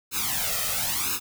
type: noise with flanger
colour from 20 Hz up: white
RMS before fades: -27 dBFS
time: 0.11-1.2 s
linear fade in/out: 50 ms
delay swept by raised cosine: 0.76 to 1.6 ms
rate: 0.98 Hz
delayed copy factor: +0.95
effects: none